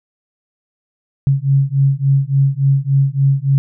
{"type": "beating tone pair", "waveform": "sine", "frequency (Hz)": [135.8, 139.3], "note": ["C#3", "C#3"], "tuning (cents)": [-35, 9], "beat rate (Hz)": 3.5, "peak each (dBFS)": -14, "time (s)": [1.27, 3.58], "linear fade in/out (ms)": 0, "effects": []}